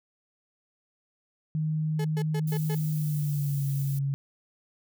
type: tone with pitch glide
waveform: sine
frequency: 155.56 to 138.59 Hz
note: D#3 to C#3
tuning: 0 to 0 cents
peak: -25 dBFS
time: 1.55-4.14 s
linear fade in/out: 0 ms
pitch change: -200 cents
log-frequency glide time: 2.9-3.67 s
type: tone bursts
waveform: 35% pulse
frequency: 428.4 Hz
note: A4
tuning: 46 cents flat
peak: -31 dBFS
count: 5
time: 1.99-2.75 s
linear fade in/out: 5 ms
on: 56 ms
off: 120 ms
type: noise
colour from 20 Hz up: violet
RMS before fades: -42 dBFS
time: 2.47-3.99 s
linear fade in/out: 5 ms
effects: none